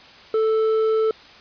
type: tone with hard clipping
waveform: sine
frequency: 440 Hz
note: A4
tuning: in tune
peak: -18 dBFS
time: 0.34-1.11 s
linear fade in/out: 2 ms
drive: 5 dB
effects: white hiss -45 dBFS RMS until 1.4 s + resampled to 11025 Hz